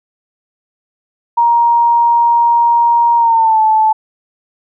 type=tone with pitch glide; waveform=sine; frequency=940 to 872 Hz; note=A#5 to A5; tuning=+14 to -16 cents; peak=-7 dBFS; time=1.37-3.93 s; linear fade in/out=10 ms; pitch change=-130 cents; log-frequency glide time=3.17-3.6 s; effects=none